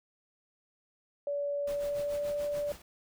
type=tone with pitch glide; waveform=sine; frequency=573 to 582.7 Hz; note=D5 to D5; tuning=-43 to -14 cents; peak=-30 dBFS; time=1.27-2.72 s; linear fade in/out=2 ms; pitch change=+29 cents; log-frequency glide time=1.63-2.28 s
type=noise with tremolo; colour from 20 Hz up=pink; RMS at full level=-46 dBFS; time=1.67-2.82 s; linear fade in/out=5 ms; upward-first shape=sine; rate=6.9 Hz; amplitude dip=70%
effects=none